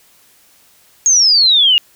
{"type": "exponential sweep", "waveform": "sine", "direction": "down", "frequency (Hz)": [6645, 2800], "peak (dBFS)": -7, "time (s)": [1.06, 1.78], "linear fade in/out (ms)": 0, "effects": ["white hiss -50 dBFS RMS until 1.95 s"]}